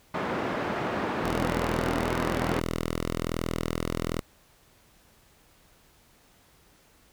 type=band-pass noise; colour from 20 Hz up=pink; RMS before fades=-30 dBFS; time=0.14-2.6 s; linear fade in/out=5 ms; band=190 to 1600 Hz; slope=12 dB/octave
type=tone; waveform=5% pulse; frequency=41.2 Hz; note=E1; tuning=in tune; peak=-17 dBFS; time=1.23-4.21 s; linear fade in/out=10 ms
effects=pink hiss -60 dBFS RMS until 7.12 s